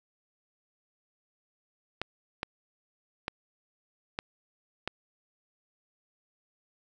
clicks, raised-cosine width 0.3 ms, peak -15 dBFS, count 5, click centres 2.016 / 2.431 / 3.281 / 4.189 / 4.876 s, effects none

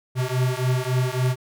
square beating tone pair, 125.6 / 129.2 Hz, B2 / C3, +30 / -21 cents, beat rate 3.6 Hz, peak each -24 dBFS, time 0.15-1.36 s, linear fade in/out 50 ms, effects none

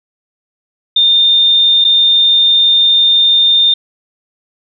sine tone with dropouts, 3623 Hz, A7, 50 cents sharp, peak -6 dBFS, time 0.96-3.74 s, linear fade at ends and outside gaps 5 ms, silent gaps 1.843-1.848 s, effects none

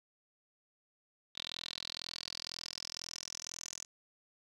10% pulse tone with band-pass filter sweep, 42.03 Hz, E1, 34 cents sharp, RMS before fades -45 dBFS, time 1.35-3.85 s, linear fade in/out 10 ms, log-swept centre 3700 to 6500 Hz, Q 6.1, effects none

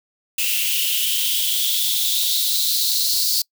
blue noise with high-pass filter sweep, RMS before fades -20 dBFS, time 0.38-3.42 s, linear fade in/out 5 ms, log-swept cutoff 2700 to 4500 Hz, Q 7.1, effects noise-tail reverb RT60 0.1 s tail -26 dB re dry

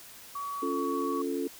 sine tone with pitch glide, 1133 to 1123.2 Hz, C#6 to C#6, +37 to +22 cents, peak -33 dBFS, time 0.35-1.22 s, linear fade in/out 5 ms, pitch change -15 cents, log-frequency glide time 0.49-0.96 s
sine chord, Db augmented, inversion none, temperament equal, 277.2 / 349.2 / 440 Hz, Db4 / F4 / A4, 0 / 0 / 0 cents, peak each -32 / -34 / -34 dBFS, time 0.62-1.48 s, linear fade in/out 10 ms
effects white hiss -49 dBFS RMS until 1.59 s

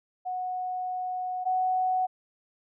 sine tone pair in turn, 735 / 742.3 Hz, F#5 / F#5, -12 / +5 cents, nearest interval unison, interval 17 cents, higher second, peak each -29 / -23 dBFS, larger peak second, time 0.25-1.45 / 1.45-2.07 s, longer first, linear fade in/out 20 ms, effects none

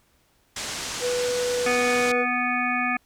white low-pass noise, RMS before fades -32 dBFS, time 0.56-2.12 s, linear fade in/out 5 ms, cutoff 7800 Hz, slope 24 dB/octave
triangle tone with pitch glide, 492.3 to 488.9 Hz, B4 to B4, -6 to -18 cents, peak -21 dBFS, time 1-2.26 s, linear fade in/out 50 ms, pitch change -12 cents, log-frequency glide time 1.41-1.98 s
harmonic tone, 246.9 Hz, B3, in tune, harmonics 1 / 3 / 5 / 7 / 9 / 10, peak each -29 / -29 / -29 / -29 / -29 / -29 dBFS, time 1.66-2.97 s, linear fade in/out 5 ms
effects pink hiss -64 dBFS RMS until 3.05 s

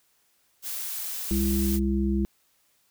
blue noise, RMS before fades -33 dBFS, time 0.62-1.8 s, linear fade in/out 50 ms
harmonic tone, 67 Hz, C2, 42 cents sharp, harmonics 1 / 3 / 5, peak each -26 / -25 / -29 dBFS, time 1.31-2.25 s, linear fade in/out 0 ms
effects white hiss -67 dBFS RMS until 2.9 s

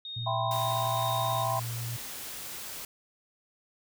sine tone with tremolo, 3708 Hz, A#7, 10 cents flat, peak -36 dBFS, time 0.05-1.44 s, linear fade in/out 2 ms, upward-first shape sine, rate 2.1 Hz, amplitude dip 30%
sine tone with pitch glide, 116.9 to 117.65 Hz, A#2 to A#2, +5 to +16 cents, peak -33 dBFS, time 0.16-1.97 s, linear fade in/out 10 ms, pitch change +11 cents, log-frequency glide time 0.4-1.09 s
sine chord, C major seventh, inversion first, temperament equal with one note detuned, 663.8 / 784 / 987.8 / 1046.5 Hz, E5 / G5 / B5 / C6, +12 / 0 / 0 / 0 cents, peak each -33 dBFS, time 0.26-1.6 s, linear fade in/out 10 ms
white noise, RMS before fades -40 dBFS, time 0.51-2.85 s, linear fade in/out 2 ms
effects none

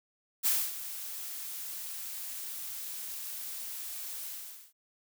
blue noise with ADSR envelope, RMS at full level -26 dBFS, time 0.43-4.73 s, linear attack 33 ms, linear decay 250 ms, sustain -14 dB, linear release 460 ms, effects none

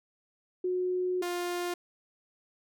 sine / sawtooth tone pair in turn, 364.5 / 352.3 Hz, F#4 / F4, -26 / +15 cents, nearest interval minor second, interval 59 cents, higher first, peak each -27 dBFS, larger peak neither, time 0.64-1.22 / 1.22-1.74 s, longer first, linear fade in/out 5 ms, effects none

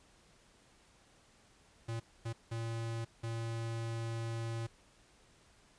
square tone bursts at uneven times, 114.7 Hz, A#2, 28 cents flat, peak -37 dBFS, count 4, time 1.88-2 / 2.25-2.33 / 2.51-3.05 / 3.23-4.67 s, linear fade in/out 10 ms, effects pink hiss -65 dBFS RMS until 5.78 s + resampled to 22050 Hz

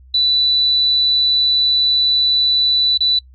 sine tone with dropouts, 3972 Hz, B7, 9 cents sharp, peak -12 dBFS, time 0.14-3.19 s, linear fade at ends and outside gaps 5 ms, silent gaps 2.976-3.005 s, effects noise-tail reverb RT60 0.1 s tail -25 dB re dry + added 64 Hz sine -41 dBFS peak until 3.34 s

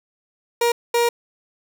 30% pulse tone bursts at uneven times, 473 Hz, A#4, 25 cents sharp, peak -13 dBFS, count 2, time 0.61-0.72 / 0.94-1.09 s, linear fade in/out 5 ms, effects none

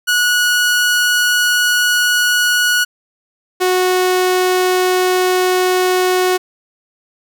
sawtooth tone pair in turn, 1462 / 367.2 Hz, F#6 / F#4, -21 / -13 cents, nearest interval 2 octaves, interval 2392 cents, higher first, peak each -8 dBFS, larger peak neither, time 0.07-2.85 / 3.6-6.38 s, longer neither, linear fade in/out 20 ms, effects none

